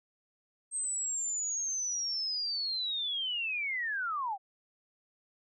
sine linear sweep, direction down, 8372 to 740 Hz, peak -31 dBFS, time 0.71-4.38 s, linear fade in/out 50 ms, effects none

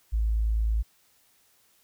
sine tone, 54.7 Hz, A1, 9 cents flat, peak -22 dBFS, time 0.12-0.83 s, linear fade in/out 20 ms, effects white hiss -64 dBFS RMS until 1.83 s

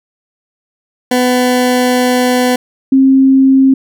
20% pulse / sine tone pair in turn, 250 / 267 Hz, B3 / C4, +21 / +35 cents, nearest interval minor second, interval 114 cents, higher second, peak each -4 dBFS, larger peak neither, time 1.11-2.56 / 2.92-3.74 s, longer first, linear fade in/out 5 ms, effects none

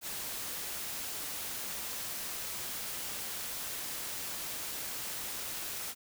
white noise, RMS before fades -39 dBFS, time 0.01-5.95 s, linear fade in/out 50 ms, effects none

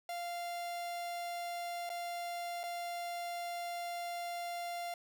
45% pulse tone with dropouts, 695 Hz, F5, 9 cents flat, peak -38 dBFS, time 0.09-4.94 s, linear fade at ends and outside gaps 2 ms, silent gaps 1.893-1.9 / 2.633-2.637 s, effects none

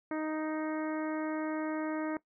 harmonic tone, 311.1 Hz, D#4, in tune, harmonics 1 / 2 / 3 / 4 / 5 / 6 / 7, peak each -33 / -39 / -43 / -45 / -47 / -49 / -50 dBFS, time 0.11-2.17 s, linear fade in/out 2 ms, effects noise-tail reverb RT60 0.1 s tail -19 dB re dry

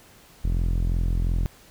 sawtooth tone with low-pass filter, 42.85 Hz, F1, 32 cents flat, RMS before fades -23 dBFS, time 0.44-1.46 s, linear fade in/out 0 ms, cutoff 210 Hz, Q 0.52, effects pink hiss -52 dBFS RMS until 1.7 s

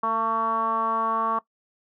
10% pulse tone with low-pass filter, 224.9 Hz, A3, 38 cents sharp, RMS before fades -24 dBFS, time 0.03-1.39 s, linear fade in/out 5 ms, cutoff 1100 Hz, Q 7.6, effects noise-tail reverb RT60 0.1 s tail -19 dB re dry

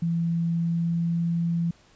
sine tone with pitch glide, 167.9 to 168.97 Hz, E3 to E3, +32 to +43 cents, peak -22 dBFS, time 0.02-1.71 s, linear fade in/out 5 ms, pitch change +11 cents, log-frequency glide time 0.52-1.22 s, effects pink hiss -58 dBFS RMS until 1.95 s + resampled to 16000 Hz

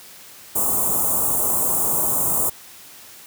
white band-stop noise, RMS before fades -20 dBFS, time 0.55-2.5 s, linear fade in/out 10 ms, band 1200 to 7300 Hz, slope 48 dB/octave, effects white hiss -43 dBFS RMS until 3.26 s + high-pass 60 Hz 12 dB/octave

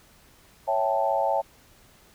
sine chord, A dominant seventh, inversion first, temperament equal, 554.4 / 659.3 / 784 / 880 Hz, C#5 / E5 / G5 / A5, 0 / 0 / 0 / 0 cents, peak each -27 dBFS, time 0.67-1.42 s, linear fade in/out 20 ms, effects pink hiss -56 dBFS RMS until 2.14 s

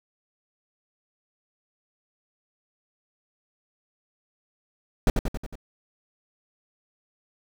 brown noise with echo, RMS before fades -17 dBFS, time 5.07-5.1 s, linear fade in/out 2 ms, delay 91 ms, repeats 5, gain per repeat -4 dB, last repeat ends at 5.555 s, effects none

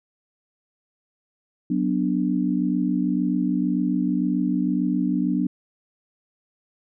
sine chord, B minor, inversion second, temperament equal, 185 / 246.9 / 293.7 Hz, F#3 / B3 / D4, 0 / 0 / 0 cents, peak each -24 dBFS, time 1.7-5.47 s, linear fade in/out 5 ms, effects none

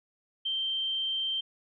sine tone, 3136 Hz, G7, in tune, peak -28 dBFS, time 0.45-1.41 s, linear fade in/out 10 ms, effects none

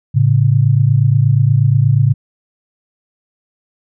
sine tone pair together, 110.6 / 138.99 Hz, A2 / C#3, +9 / +5 cents, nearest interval major third, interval 396 cents, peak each -11 dBFS, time 0.14-2.14 s, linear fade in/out 20 ms, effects none

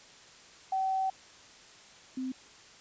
sine tone pair in turn, 764 / 259 Hz, G5 / C4, -45 / -17 cents, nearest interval octave + perfect fifth, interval 1872 cents, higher first, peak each -27 / -32 dBFS, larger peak first, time 0.72-1.1 / 2.17-2.32 s, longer first, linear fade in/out 5 ms, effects white hiss -54 dBFS RMS until 2.8 s + resampled to 16000 Hz

